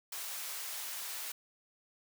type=high-pass noise; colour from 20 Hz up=white; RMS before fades=-41 dBFS; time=0.12-1.32 s; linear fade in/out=5 ms; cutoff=720 Hz; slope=12 dB/octave; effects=none